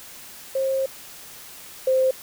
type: tone pair in turn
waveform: sine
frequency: 534 / 521.8 Hz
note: C5 / C5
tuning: +35 / -5 cents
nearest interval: unison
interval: 40 cents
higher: first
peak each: -20 / -16 dBFS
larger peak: second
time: 0.55-0.86 / 1.87-2.11 s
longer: first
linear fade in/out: 5 ms
effects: white hiss -42 dBFS RMS until 2.22 s